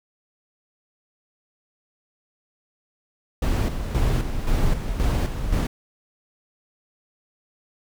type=noise with tremolo; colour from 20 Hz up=brown; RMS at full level=-20 dBFS; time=3.42-5.67 s; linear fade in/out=5 ms; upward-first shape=square; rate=1.9 Hz; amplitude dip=55%; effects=none